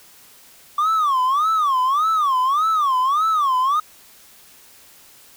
triangle tone with vibrato, 1153 Hz, D6, 32 cents flat, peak -13 dBFS, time 0.78-3.8 s, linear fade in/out 5 ms, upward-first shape sine, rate 1.7 Hz, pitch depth 230 cents each way, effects tanh soft clip ceiling -9 dBFS + white hiss -48 dBFS RMS until 5.36 s

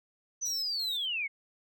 sine linear sweep, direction down, 6100 to 2124 Hz, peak -30 dBFS, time 0.41-1.28 s, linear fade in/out 20 ms
10% pulse tone with tremolo, 3951 Hz, B7, in tune, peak -36 dBFS, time 0.45-1.06 s, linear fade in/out 10 ms, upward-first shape square, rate 2.9 Hz, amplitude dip 75%
effects none

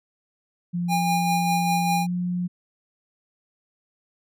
sine tone with pitch glide, 174.61 to 178.18 Hz, F3 to F3, 0 to +35 cents, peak -23 dBFS, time 0.73-2.48 s, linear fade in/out 20 ms, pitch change +35 cents, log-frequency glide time 2-2.12 s
square tone with tremolo, 810 Hz, G#5, 43 cents flat, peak -21 dBFS, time 0.88-2.07 s, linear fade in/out 50 ms, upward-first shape sine, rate 5 Hz, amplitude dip 35%
effects none

